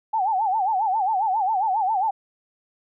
sine tone with vibrato, 815 Hz, G#5, 33 cents flat, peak -19 dBFS, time 0.13-2.11 s, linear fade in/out 10 ms, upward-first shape sine, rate 7.4 Hz, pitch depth 180 cents each way, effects none

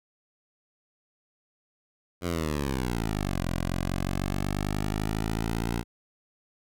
10% pulse exponential two-way sweep, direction down then up, 90.2 to 43.11 to 58.5 Hz, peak -19 dBFS, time 2.21-5.84 s, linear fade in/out 50 ms, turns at 3.46 s, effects none

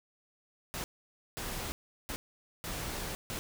pink noise bursts at uneven times, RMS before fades -38 dBFS, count 5, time 0.74-0.84 / 1.37-1.72 / 2.09-2.16 / 2.64-3.15 / 3.3-3.39 s, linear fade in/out 0 ms, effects none

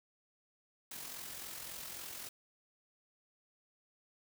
white noise with amplitude modulation, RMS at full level -44 dBFS, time 0.91-2.29 s, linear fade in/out 5 ms, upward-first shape sine, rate 43.6 Hz, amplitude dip 45%, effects none

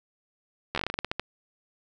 slowing click train, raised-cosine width 0.3 ms, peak -12 dBFS, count 13, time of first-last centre 0.75-1.196 s, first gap 12 ms, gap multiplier 1.19, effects none

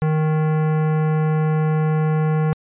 sine tone with hard clipping, 155.56 Hz, D#3, in tune, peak -18 dBFS, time 0.02-2.53 s, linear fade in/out 0 ms, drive 17 dB, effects resampled to 8000 Hz

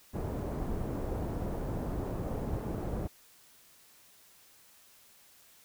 pink low-pass noise, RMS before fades -35 dBFS, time 0.13-3.08 s, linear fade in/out 20 ms, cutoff 610 Hz, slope 12 dB/octave, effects white hiss -60 dBFS RMS until 5.64 s

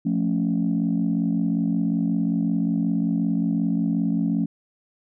sine chord, F augmented, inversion none, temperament equal, 174.61 / 220 / 277.2 Hz, F3 / A3 / C#4, 0 / 0 / 0 cents, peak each -23 / -23 / -24 dBFS, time 0.05-4.46 s, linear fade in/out 10 ms, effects tanh soft clip ceiling -13 dBFS

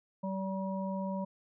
harmonic tone, 191.8 Hz, G3, 37 cents flat, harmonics 1 / 3 / 5, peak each -34 / -39 / -41 dBFS, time 0.23-1.25 s, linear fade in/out 10 ms, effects none

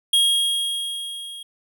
square tone with level ramp, 3269 Hz, G#7, 28 cents flat, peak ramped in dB -14 to -35 dBFS, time 0.13-1.43 s, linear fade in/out 5 ms, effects none

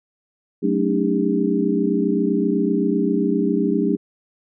sine tone cluster, 187.6 / 220.1 / 280.7 / 308.4 / 401.2 Hz, F#3 / A3 / C#4 / D#4 / G4, +24 / +1 / +22 / -15 / +40 cents, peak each -23 dBFS, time 0.62-3.97 s, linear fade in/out 20 ms, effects none

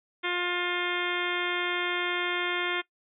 harmonic tone with a mistuned harmonic, 354 Hz, F4, 23 cents sharp, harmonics 1 / 2 / 3 / 4 / 5 / 6 / 7 / 8 / 9 / 10, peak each -33 / -40 / -36 / -35 / -36 / -33 / -38 / -43 / -36 / -39 dBFS, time 0.23-2.82 s, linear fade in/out 20 ms, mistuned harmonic 8, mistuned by -37 cents, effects noise-tail reverb RT60 0.1 s tail -20 dB re dry

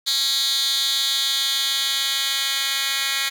10% pulse tone with high-pass filter sweep, 273.2 Hz, C#4, 25 cents flat, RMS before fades -22 dBFS, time 0.06-3.3 s, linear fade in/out 20 ms, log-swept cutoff 3900 to 2600 Hz, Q 3.6, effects none

